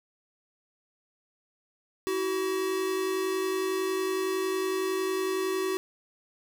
square tone pair together, 327.3 / 378.2 Hz, E4 / F#4, -12 / +38 cents, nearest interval minor third, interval 250 cents, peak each -36 / -28 dBFS, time 2.07-5.77 s, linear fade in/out 0 ms, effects none

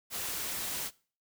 white noise, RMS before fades -36 dBFS, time 0.1-0.91 s, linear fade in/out 50 ms, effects noise-tail reverb RT60 0.4 s tail -21 dB re dry

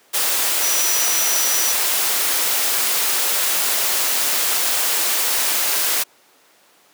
sine tone in noise, 5870 Hz, F#8, 15 cents flat, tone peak -21 dBFS, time 0.62-1.73 s, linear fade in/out 20 ms, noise white, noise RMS -19 dBFS, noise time 0.13-6.04 s, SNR -5 dB, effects pink hiss -53 dBFS RMS until 6.93 s + high-pass 400 Hz 12 dB/octave

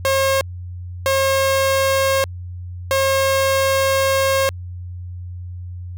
sawtooth tone bursts at uneven times, 539 Hz, C#5, 49 cents flat, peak -11 dBFS, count 3, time 0.05-0.41 / 1.06-2.24 / 2.91-4.49 s, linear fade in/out 0 ms, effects added 89 Hz sine -28 dBFS peak until 5.97 s

